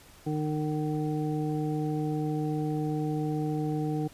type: harmonic tone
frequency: 152.5 Hz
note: D#3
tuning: 34 cents flat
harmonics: 1 / 2 / 3 / 5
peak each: -30 / -31 / -36 / -39 dBFS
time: 0.26-4.08 s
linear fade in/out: 10 ms
effects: pink hiss -54 dBFS RMS until 4.13 s + resampled to 32000 Hz